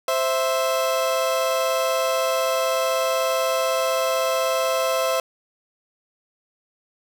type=tone pair together; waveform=30% pulse; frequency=523.3 / 659.3 Hz; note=C5 / E5; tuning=0 / 0 cents; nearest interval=major third; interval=400 cents; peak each=-20 dBFS; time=0.08-5.2 s; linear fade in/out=2 ms; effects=none